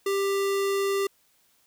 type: tone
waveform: square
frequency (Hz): 394.9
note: G4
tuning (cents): +13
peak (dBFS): -24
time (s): 0.06-1.07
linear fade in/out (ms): 5
effects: white hiss -65 dBFS RMS until 1.66 s